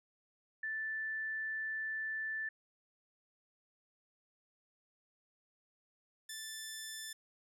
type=tone pair in turn; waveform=sine / 10% pulse; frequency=1760 / 1760 Hz; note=A6 / A6; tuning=0 / 0 cents; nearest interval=unison; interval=0 cents; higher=neither; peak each=-36 / -34 dBFS; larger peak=second; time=0.63-2.49 / 6.29-7.13 s; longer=first; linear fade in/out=5 ms; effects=none